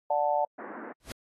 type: chord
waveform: sine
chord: D major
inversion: none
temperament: just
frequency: 587.3 / 734.2 / 881 Hz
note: D5 / F#5 / A5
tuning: 0 / -14 / +2 cents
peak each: -28 dBFS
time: 0.1-0.45 s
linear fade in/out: 5 ms
type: band-pass noise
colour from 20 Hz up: pink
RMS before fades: -41 dBFS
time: 0.58-0.93 s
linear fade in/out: 10 ms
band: 220 to 1800 Hz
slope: 48 dB/octave
type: noise with exponential growth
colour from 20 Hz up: pink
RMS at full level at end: -35 dBFS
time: 1-1.12 s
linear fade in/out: 1 ms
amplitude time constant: 26 ms
effects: AAC 32 kbps